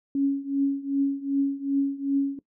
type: tone with tremolo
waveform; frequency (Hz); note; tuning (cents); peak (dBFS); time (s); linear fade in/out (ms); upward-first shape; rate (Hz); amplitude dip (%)
sine; 277.2; C#4; 0; -18; 0.15-2.39; 2; triangle; 2.6; 90
effects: noise-tail reverb RT60 0.1 s tail -19 dB re dry